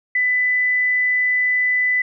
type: tone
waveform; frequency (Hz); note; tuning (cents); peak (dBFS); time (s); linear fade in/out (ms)
sine; 1997; B6; +19; -15; 0.15-2.02; 5
effects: none